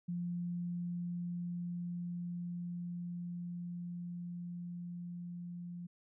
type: tone with level ramp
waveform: sine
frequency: 174.61 Hz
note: F3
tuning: in tune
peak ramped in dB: -35 to -42 dBFS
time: 0.08-5.87 s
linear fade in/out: 10 ms
effects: none